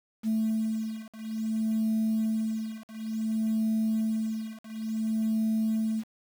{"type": "beating tone pair", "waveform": "sine", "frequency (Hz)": [220, 220.57], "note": ["A3", "A3"], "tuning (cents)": [0, 4], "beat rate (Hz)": 0.57, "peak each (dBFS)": -28, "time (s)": [0.23, 6.04], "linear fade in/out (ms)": 50, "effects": ["tanh soft clip ceiling -21 dBFS", "8-bit"]}